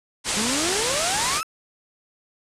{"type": "low-pass noise", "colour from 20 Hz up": "white", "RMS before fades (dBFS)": -25, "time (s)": [0.24, 1.42], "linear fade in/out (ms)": 50, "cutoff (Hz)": 9400, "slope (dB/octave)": 48}
{"type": "exponential sweep", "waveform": "35% pulse", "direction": "up", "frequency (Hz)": [202.9, 1337], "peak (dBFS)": -24, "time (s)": [0.37, 1.43], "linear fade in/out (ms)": 0}
{"effects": ["resampled to 32000 Hz"]}